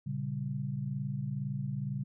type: chord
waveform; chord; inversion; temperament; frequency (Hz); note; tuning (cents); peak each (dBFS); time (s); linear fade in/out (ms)
sine; G diminished; first; equal; 116.54 / 138.59 / 196; Bb2 / Db3 / G3; 0 / 0 / 0; -40 / -34 / -39; 0.06-2.04; 10
effects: none